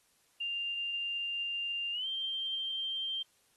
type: tone with pitch glide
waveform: sine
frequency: 2794 to 3154 Hz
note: F7 to G7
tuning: 0 to +10 cents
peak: -33 dBFS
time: 0.4-3.23 s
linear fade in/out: 10 ms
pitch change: +210 cents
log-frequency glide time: 1.92-2.07 s
effects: white hiss -70 dBFS RMS until 3.56 s + AAC 32 kbps